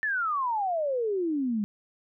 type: exponential sweep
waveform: sine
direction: down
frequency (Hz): 1800 to 200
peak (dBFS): -25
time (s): 0.03-1.64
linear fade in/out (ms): 0
effects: none